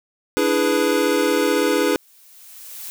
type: chord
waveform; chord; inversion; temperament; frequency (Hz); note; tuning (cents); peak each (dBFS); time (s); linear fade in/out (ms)
square; E dominant seventh; third; equal; 293.7 / 329.6 / 415.3 / 493.9; D4 / E4 / G#4 / B4; 0 / 0 / 0 / 0; -23 / -24 / -22 / -22; 0.37-1.96; 0
type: noise with exponential growth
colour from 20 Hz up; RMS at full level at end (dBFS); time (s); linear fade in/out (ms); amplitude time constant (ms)
blue; -32; 1.33-2.9; 0; 340
effects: none